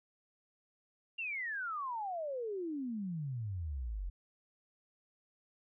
sine exponential sweep, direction down, 2818 to 42.36 Hz, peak -36 dBFS, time 1.18-4.1 s, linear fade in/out 10 ms, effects none

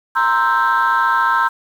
sine chord, C dominant seventh, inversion third, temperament equal, 932.3 / 1046.5 / 1318.5 / 1568 Hz, Bb5 / C6 / E6 / G6, 0 / 0 / 0 / 0 cents, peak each -17 dBFS, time 0.15-1.49 s, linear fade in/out 20 ms, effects tanh soft clip ceiling -7 dBFS + 7-bit

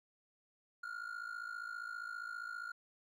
triangle ring-modulated tone, 1414 Hz, F6, 21 cents sharp, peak -37 dBFS, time 0.83-2.72 s, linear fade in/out 5 ms, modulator 27.5 Hz, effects none

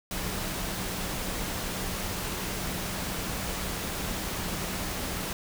sine tone in noise, 186 Hz, F#3, 9 cents sharp, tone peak -41 dBFS, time 0.11-5.33 s, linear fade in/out 2 ms, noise pink, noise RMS -33 dBFS, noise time 0.11-5.33 s, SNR -11 dB, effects none

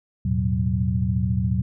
sine tone cluster, 80.7 / 109 / 123.1 / 186.4 Hz, E2 / A2 / B2 / F#3, -36 / -16 / -5 / +13 cents, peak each -25 dBFS, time 0.25-1.62 s, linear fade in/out 5 ms, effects none

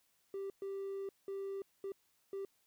triangle tone bursts at uneven times, 392 Hz, G4, in tune, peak -36 dBFS, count 5, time 0.34-0.5 / 0.62-1.09 / 1.28-1.62 / 1.84-1.92 / 2.33-2.45 s, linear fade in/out 2 ms, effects tanh soft clip ceiling -33 dBFS + white hiss -75 dBFS RMS until 2.66 s

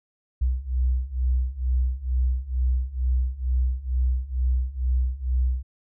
sine beating tone pair, 61.9 / 64.1 Hz, B1 / C2, +5 / -35 cents, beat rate 2.2 Hz, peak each -25 / -23 dBFS, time 0.41-5.63 s, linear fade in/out 10 ms, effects none

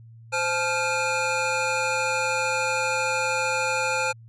square tone cluster, 521 / 864 / 1392 / 2432 Hz, C5 / A5 / F6 / D#7, -7 / -32 / -6 / -40 cents, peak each -29 dBFS, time 0.32-4.13 s, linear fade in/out 20 ms, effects added 114 Hz sine -44 dBFS peak until 4.28 s + resampled to 22050 Hz

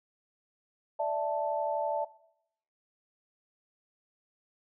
sine chord, D suspended second, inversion none, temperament equal, 587.3 / 659.3 / 880 Hz, D5 / E5 / A5, 0 / 0 / 0 cents, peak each -32 dBFS, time 0.99-2.05 s, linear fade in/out 10 ms, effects noise-tail reverb RT60 0.7 s tail -19 dB re dry

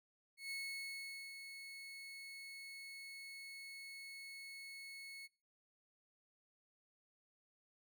30% pulse tone with ADSR envelope, 2195 Hz, C#7, 18 cents flat, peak -39 dBFS, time 0.37-5.28 s, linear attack 140 ms, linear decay 820 ms, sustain -8 dB, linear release 29 ms, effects noise-tail reverb RT60 0.5 s tail -26 dB re dry

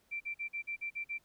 sine tone bursts, 2349 Hz, D7, in tune, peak -35 dBFS, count 8, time 0.11-1.185 s, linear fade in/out 20 ms, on 95 ms, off 45 ms, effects pink hiss -71 dBFS RMS until 1.24 s

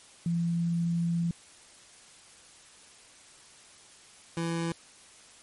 sine / 25% pulse tone pair in turn, 169.7 / 167.07 Hz, F3 / E3, -49 / +24 cents, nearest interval unison, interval 27 cents, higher first, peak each -25 dBFS, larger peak neither, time 0.26-1.31 / 4.37-4.72 s, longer first, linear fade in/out 2 ms, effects white hiss -54 dBFS RMS until 5.42 s + MP3 48 kbps

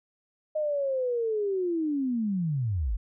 sine linear sweep, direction down, 622.3 to 41.2 Hz, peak -25 dBFS, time 0.55-2.97 s, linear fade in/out 10 ms, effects none

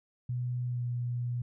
sine tone with pitch glide, 123.47 to 121.56 Hz, B2 to B2, 0 to -27 cents, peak -30 dBFS, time 0.29-1.42 s, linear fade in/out 5 ms, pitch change -27 cents, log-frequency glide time 0.66-0.83 s, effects none

